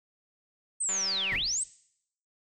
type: linear two-way sweep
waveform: sine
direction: down then up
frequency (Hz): 8470 to 1789 to 8470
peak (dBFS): -27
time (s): 0.8-1.64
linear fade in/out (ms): 10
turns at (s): 1.34
type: click train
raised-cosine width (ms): 0.3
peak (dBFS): -25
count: 91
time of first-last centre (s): 0.89-1.359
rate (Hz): 192
type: noise with exponential decay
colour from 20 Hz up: brown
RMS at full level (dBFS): -35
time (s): 1.32-1.7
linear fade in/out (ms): 0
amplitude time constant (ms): 81
effects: noise-tail reverb RT60 0.7 s tail -20 dB re dry